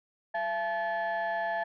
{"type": "tone cluster", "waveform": "sine", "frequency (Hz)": [677, 863, 1733], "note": ["E5", "A5", "A6"], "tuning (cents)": [46, -34, -27], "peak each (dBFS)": [-30, -32, -33], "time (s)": [0.34, 1.64], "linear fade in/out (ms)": 10, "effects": ["tanh soft clip ceiling -24 dBFS"]}